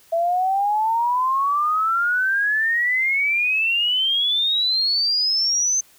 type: exponential sweep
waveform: sine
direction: up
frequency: 659.3 to 6272 Hz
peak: -17 dBFS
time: 0.12-5.81 s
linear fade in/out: 10 ms
effects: white hiss -53 dBFS RMS until 5.98 s